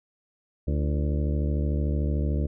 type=harmonic tone with a mistuned harmonic; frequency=73.42 Hz; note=D2; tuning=in tune; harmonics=1 / 2 / 3 / 4 / 5 / 6 / 7 / 8; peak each=-24 / -30 / -34 / -36 / -38 / -40 / -41 / -42 dBFS; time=0.67-2.47 s; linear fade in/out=10 ms; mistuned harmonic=5; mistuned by=-98 cents; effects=none